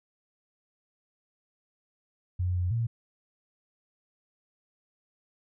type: tone with pitch steps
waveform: sine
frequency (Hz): 90.3 / 89.5 / 115.9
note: F#2 / F2 / A#2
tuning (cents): -42 / +43 / -10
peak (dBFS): -25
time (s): 2.39-2.87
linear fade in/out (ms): 10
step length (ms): 160
effects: none